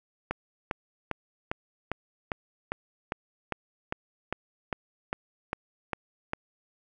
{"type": "click train", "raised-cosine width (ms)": 0.5, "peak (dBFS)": -14, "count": 16, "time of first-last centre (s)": [0.31, 6.334], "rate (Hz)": 2.49, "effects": []}